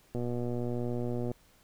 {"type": "click train", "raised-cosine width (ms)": 2, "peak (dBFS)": -22, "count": 142, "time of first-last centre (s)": [0.15, 1.315], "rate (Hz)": 121, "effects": ["pink hiss -63 dBFS RMS until 1.63 s"]}